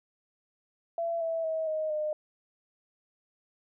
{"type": "tone with pitch steps", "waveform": "sine", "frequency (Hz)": [673, 656.5, 640.4, 624.7, 609.4], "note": ["E5", "E5", "D#5", "D#5", "D#5"], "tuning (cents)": [36, -7, 50, 7, -36], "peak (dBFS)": -28, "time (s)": [0.98, 2.13], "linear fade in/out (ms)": 2, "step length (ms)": 230, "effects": []}